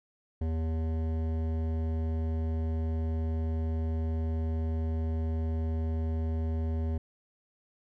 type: tone with hard clipping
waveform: sine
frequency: 80.4 Hz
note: E2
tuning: 43 cents flat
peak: -30 dBFS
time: 0.41-6.98 s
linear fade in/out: 5 ms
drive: 14 dB
effects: none